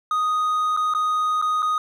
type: tone with dropouts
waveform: triangle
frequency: 1244.5 Hz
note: D#6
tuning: in tune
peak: -17 dBFS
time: 0.11-1.78 s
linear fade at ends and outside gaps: 2 ms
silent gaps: 0.766-0.772 / 0.938-0.948 / 1.416-1.423 / 1.622-1.627 s
effects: none